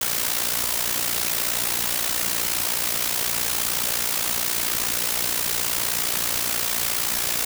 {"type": "noise with amplitude modulation", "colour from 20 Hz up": "white", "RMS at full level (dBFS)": -21, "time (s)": [0.01, 7.45], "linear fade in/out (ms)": 5, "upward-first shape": "sine", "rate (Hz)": 59.1, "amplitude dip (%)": 70, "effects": []}